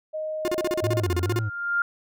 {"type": "tone", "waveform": "sine", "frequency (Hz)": 622.3, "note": "D#5", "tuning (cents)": 0, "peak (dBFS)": -27, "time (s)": [0.13, 1.02], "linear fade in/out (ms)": 20}
{"type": "tone bursts", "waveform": "45% pulse", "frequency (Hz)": 355.7, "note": "F4", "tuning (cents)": 32, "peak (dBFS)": -23, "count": 15, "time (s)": [0.45, 1.389], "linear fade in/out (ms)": 0, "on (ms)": 29, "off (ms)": 36}
{"type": "tone with vibrato", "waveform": "triangle", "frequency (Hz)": 98.2, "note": "G2", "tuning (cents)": 4, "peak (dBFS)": -22, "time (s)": [0.82, 1.5], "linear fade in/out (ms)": 20, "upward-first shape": "sine", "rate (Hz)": 2.2, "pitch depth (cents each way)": 240}
{"type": "tone with exponential growth", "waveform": "sine", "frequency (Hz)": 1400, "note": "F6", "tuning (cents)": 4, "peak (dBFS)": -18, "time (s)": [0.94, 1.82], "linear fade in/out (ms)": 2, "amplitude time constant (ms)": 190}
{"effects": []}